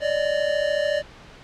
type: tone pair together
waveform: square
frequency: 575 / 608.7 Hz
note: D5 / D#5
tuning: -37 / -38 cents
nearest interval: minor second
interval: 99 cents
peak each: -24 dBFS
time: 0-1.03 s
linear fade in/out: 50 ms
effects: pink hiss -45 dBFS RMS until 1.43 s + low-pass 4000 Hz 12 dB/octave